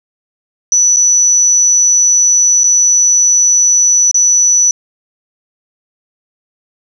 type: tone with dropouts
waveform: sine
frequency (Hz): 5940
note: F#8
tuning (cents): +6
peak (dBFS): -6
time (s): 0.72-4.71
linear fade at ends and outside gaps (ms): 1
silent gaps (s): 0.962-0.968 / 2.635-2.641 / 4.113-4.144
effects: 7-bit